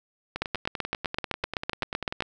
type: two click trains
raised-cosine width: 0.3 ms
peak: -15 / -10 dBFS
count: 20 / 15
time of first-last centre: 0.36-2.223 / 0.42-2.206 s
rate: 10.2 / 7.84 Hz
effects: none